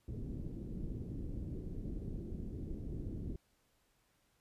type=low-pass noise; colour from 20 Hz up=pink; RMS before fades=-42 dBFS; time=0.08-3.36 s; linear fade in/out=2 ms; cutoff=350 Hz; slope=24 dB/octave; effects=pink hiss -75 dBFS RMS until 4.4 s + resampled to 32000 Hz